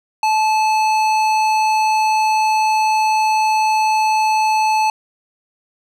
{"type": "tone with tanh clipping", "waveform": "sine", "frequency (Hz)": 868, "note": "A5", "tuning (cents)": -24, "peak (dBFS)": -15, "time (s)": [0.23, 4.9], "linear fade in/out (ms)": 2, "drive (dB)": 16, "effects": []}